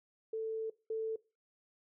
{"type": "tone pair in turn", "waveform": "sine", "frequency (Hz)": [443.3, 443.3], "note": ["A4", "A4"], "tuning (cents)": [13, 13], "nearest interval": "unison", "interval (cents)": 0, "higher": "neither", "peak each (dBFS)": [-34, -33], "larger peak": "second", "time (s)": [[0.33, 0.7], [0.9, 1.16]], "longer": "first", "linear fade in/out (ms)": 5, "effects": ["noise-tail reverb RT60 0.3 s tail -21 dB re dry"]}